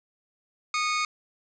sawtooth tone pair together, 1234 / 2199 Hz, D#6 / C#7, -15 / -14 cents, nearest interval minor seventh, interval 1001 cents, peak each -22 / -26 dBFS, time 0.74-1.05 s, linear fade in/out 2 ms, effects resampled to 16000 Hz + 9-bit

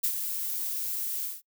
violet noise with ADSR envelope, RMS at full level -25 dBFS, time 0.03-1.42 s, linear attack 11 ms, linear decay 74 ms, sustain -7 dB, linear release 190 ms, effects noise-tail reverb RT60 0.1 s tail -25 dB re dry

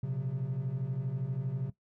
triangle tone cluster, 122 / 134.5 / 182.5 Hz, B2 / C3 / F#3, -21 / +48 / -24 cents, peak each -35 / -30 / -39 dBFS, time 0.03-1.7 s, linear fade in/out 5 ms, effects noise-tail reverb RT60 0.1 s tail -17 dB re dry + tanh soft clip ceiling -24 dBFS

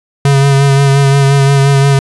square tone with vibrato, 138.59 Hz, C#3, in tune, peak -6 dBFS, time 0.25-1.99 s, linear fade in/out 2 ms, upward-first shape sine, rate 5.7 Hz, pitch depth 25 cents each way, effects resampled to 24000 Hz

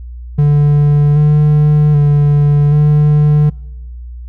triangle tone with pitch steps, 146.3 / 149.7 / 145.7 / 149.1 Hz, D3 / D3 / D3 / D3, -6 / +33 / -13 / +27 cents, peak -4 dBFS, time 0.38-3.5 s, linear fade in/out 10 ms, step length 780 ms, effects noise-tail reverb RT60 1.0 s tail -25 dB re dry + added 60 Hz sine -25 dBFS peak until 4.28 s

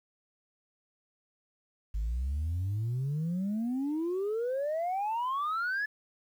sine exponential sweep, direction up, 50 to 1735 Hz, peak -27 dBFS, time 1.94-5.86 s, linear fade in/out 10 ms, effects tanh soft clip ceiling -27 dBFS + 10-bit

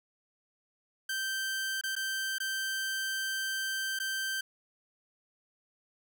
sawtooth tone with dropouts, 1560 Hz, G6, 9 cents flat, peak -28 dBFS, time 1.09-4.41 s, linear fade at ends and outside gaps 5 ms, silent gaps 1.812-1.836 / 1.954-1.963 / 2.384-2.401 / 3.99-3.999 s, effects none

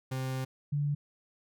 40% pulse / sine tone pair in turn, 130.8 / 145.15 Hz, C3 / D3, 0 / -20 cents, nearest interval major second, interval 180 cents, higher second, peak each -31 / -27 dBFS, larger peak second, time 0.11-0.45 / 0.72-0.95 s, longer first, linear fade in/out 10 ms, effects none

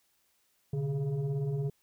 sine tone with frequency modulation, 144.1 Hz, D3, 33 cents flat, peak -28 dBFS, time 0.73-1.7 s, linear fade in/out 5 ms, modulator 271 Hz, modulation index 0.72, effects tanh soft clip ceiling -24 dBFS + white hiss -72 dBFS RMS until 1.82 s

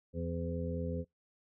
harmonic tone with a mistuned harmonic, 84.7 Hz, E2, 48 cents sharp, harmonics 1 / 2 / 3 / 5 / 6, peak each -38 / -39 / -42 / -44 / -41 dBFS, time 0.13-1.05 s, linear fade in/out 50 ms, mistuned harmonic 5, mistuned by -17 cents, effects noise-tail reverb RT60 0.2 s tail -26 dB re dry

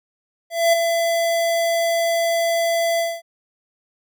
square tone with ADSR envelope, 672 Hz, E5, 33 cents sharp, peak -12 dBFS, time 0.5-3.22 s, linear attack 230 ms, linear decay 9 ms, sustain -6 dB, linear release 230 ms, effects none

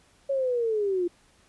sine linear sweep, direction down, 557 to 342.1 Hz, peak -23 dBFS, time 0.29-1.08 s, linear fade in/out 10 ms, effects pink hiss -61 dBFS RMS until 1.48 s + resampled to 24000 Hz

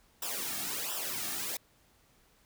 white noise with flanger, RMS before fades -36 dBFS, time 0.22-1.57 s, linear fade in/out 5 ms, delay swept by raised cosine 0.45 to 2.05 ms, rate 1.4 Hz, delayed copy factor -0.8, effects pink hiss -66 dBFS RMS until 2.45 s

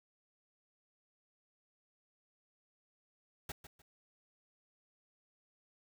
pink noise with echo, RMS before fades -42 dBFS, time 3.49-3.52 s, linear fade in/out 5 ms, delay 150 ms, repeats 2, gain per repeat -11 dB, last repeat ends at 3.82 s, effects none

